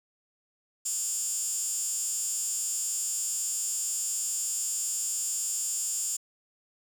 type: tone with high-pass filter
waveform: 15% pulse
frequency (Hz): 304.3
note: D#4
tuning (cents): -38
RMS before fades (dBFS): -31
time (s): 0.85-6.17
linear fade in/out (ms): 10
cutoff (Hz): 7500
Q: 6.2
effects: none